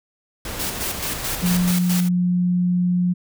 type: noise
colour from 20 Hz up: pink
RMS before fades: -30 dBFS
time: 0.45-1.71 s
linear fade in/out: 2 ms
type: noise with tremolo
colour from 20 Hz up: white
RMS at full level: -26 dBFS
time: 0.59-2.09 s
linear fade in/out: 10 ms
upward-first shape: square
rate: 4.6 Hz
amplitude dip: 65%
type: tone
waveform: sine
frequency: 178.5 Hz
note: F3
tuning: 38 cents sharp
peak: -16 dBFS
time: 1.42-3.14 s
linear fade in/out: 20 ms
effects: none